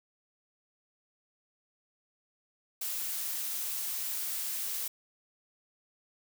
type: noise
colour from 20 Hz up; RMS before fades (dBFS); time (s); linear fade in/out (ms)
blue; -35; 2.81-4.88; 5
effects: none